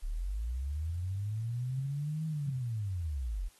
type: linear two-way sweep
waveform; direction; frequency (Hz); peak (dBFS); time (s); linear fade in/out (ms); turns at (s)
sine; up then down; 32.7 to 160 to 37.98; -32; 0.02-3.49; 20; 2.26
effects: white hiss -63 dBFS RMS until 3.59 s + AAC 32 kbps